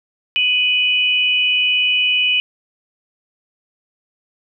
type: tone pair together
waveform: sine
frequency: 2499 / 2960 Hz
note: D#7 / F#7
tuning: +7 / 0 cents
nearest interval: minor third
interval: 293 cents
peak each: -16 dBFS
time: 0.36-2.4 s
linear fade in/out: 0 ms
effects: none